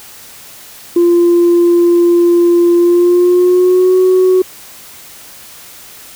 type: tone with pitch glide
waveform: sine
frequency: 345.9 to 370.7 Hz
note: F4 to F#4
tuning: -17 to +3 cents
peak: -4 dBFS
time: 0.96-4.42 s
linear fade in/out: 5 ms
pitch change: +120 cents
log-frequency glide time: 2.77-3.98 s
effects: tanh soft clip ceiling -3 dBFS + white hiss -35 dBFS RMS until 6.15 s